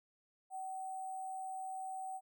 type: tone with sample-and-hold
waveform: sine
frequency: 759 Hz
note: F#5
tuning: 44 cents sharp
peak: -40 dBFS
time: 0.5-2.21 s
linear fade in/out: 50 ms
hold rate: 8820 Hz
effects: none